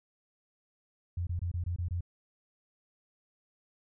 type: tone bursts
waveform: sine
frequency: 87.31 Hz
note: F2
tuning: in tune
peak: -30 dBFS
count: 7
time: 1.17-2.008 s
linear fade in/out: 5 ms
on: 100 ms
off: 23 ms
effects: none